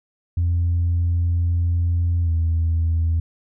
sine tone with pitch glide, 86 to 82.31 Hz, F2 to E2, -26 to -2 cents, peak -15 dBFS, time 0.37-3.2 s, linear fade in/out 5 ms, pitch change -76 cents, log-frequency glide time 2.23-2.3 s, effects tanh soft clip ceiling -14 dBFS

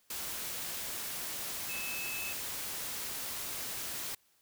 sine tone in noise, 2602 Hz, E7, 23 cents flat, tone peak -39 dBFS, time 1.69-2.33 s, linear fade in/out 5 ms, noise white, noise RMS -39 dBFS, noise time 0.1-4.15 s, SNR -3 dB, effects white hiss -70 dBFS RMS until 4.41 s

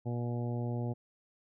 harmonic tone, 120 Hz, B2, 49 cents flat, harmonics 1 / 2 / 3 / 4 / 5 / 6 / 7, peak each -33 / -39 / -43 / -45 / -47 / -49 / -50 dBFS, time 0.05-0.94 s, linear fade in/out 20 ms, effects none

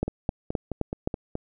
two click trains, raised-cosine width 2 ms, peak -16 / -11 dBFS, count 7 / 5, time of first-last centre 0.08-1.354 / 0.03-1.074 s, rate 4.71 / 3.83 Hz, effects none

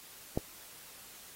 click, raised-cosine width 2 ms, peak -16 dBFS, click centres 0.375 s, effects white hiss -52 dBFS RMS until 1.35 s + AAC 48 kbps

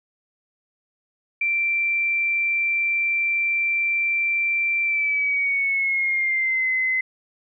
sine tone with pitch glide, 2351 to 2047 Hz, D7 to C7, +1 to -38 cents, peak -19 dBFS, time 1.41-7.01 s, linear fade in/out 5 ms, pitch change -239 cents, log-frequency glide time 4.83-6.68 s, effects none

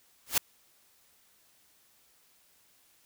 white noise with exponential growth, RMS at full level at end -20 dBFS, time 0.26-0.38 s, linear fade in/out 5 ms, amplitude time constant 25 ms, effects white hiss -65 dBFS RMS until 3.05 s

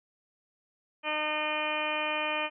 harmonic tone, 304.6 Hz, D#4, 37 cents flat, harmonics 1 / 2 / 3 / 4 / 5 / 6 / 7 / 8 / 9 / 10, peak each -42 / -35 / -36 / -37 / -44 / -39 / -44 / -33 / -43 / -38 dBFS, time 1.03-2.5 s, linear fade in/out 50 ms, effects none

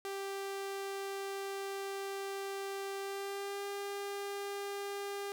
sawtooth tone with pitch glide, 393 to 401 Hz, G4 to G4, +4 to +39 cents, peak -34 dBFS, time 0.05-5.32 s, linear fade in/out 0 ms, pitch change +35 cents, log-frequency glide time 3-3.65 s, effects none

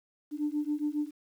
sine beating tone pair, 293.7 / 301 Hz, D4 / D4, 0 / +43 cents, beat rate 7.3 Hz, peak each -31 dBFS, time 0.31-1.11 s, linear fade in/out 50 ms, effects tanh soft clip ceiling -21 dBFS + 10-bit

